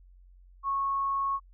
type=tone; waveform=sine; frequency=1100 Hz; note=C#6; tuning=14 cents flat; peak=-26 dBFS; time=0.63-1.4 s; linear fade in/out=50 ms; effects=added 45 Hz sine -52 dBFS peak until 1.53 s